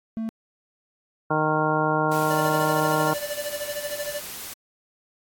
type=tone; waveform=triangle; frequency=223.3 Hz; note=A3; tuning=26 cents sharp; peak=-24 dBFS; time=0.17-0.29 s; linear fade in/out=0 ms
type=harmonic tone; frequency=154.7 Hz; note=D#3; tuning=10 cents flat; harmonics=1 / 2 / 3 / 4 / 5 / 6 / 7 / 9; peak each=-28 / -28 / -28 / -28 / -28 / -28 / -28 / -28 dBFS; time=1.3-3.14 s; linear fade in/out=10 ms
type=noise; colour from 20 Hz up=white; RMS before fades=-36 dBFS; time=2.11-4.54 s; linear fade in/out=10 ms
type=tone with tremolo; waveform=square; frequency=586 Hz; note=D5; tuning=4 cents flat; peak=-27 dBFS; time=2.3-4.21 s; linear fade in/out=10 ms; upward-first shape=sine; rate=13 Hz; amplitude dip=80%
effects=AAC 64 kbps